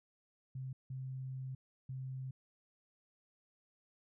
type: tone bursts at uneven times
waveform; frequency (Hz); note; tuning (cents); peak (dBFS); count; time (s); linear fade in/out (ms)
sine; 131.1; C3; +4; -40; 3; 0.55-0.73 / 0.9-1.55 / 1.89-2.31; 5
effects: none